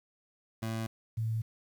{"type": "tone pair in turn", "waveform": ["25% pulse", "sine"], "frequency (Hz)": [112.4, 111.83], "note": ["A2", "A2"], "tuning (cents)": [37, 29], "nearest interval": "unison", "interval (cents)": 8, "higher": "first", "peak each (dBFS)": [-29, -29], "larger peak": "neither", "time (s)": [[0.62, 0.87], [1.17, 1.42]], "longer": "neither", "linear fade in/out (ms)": 10, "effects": ["10-bit"]}